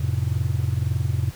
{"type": "chord", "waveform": "sine", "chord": "F major", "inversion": "none", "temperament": "just", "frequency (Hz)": [87.31, 109.13, 130.96], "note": ["F2", "A2", "C3"], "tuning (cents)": [0, -14, 2], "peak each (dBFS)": -23, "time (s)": [0, 1.31], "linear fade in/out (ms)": 10, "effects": ["tanh soft clip ceiling -15 dBFS", "pink hiss -44 dBFS RMS until 1.35 s"]}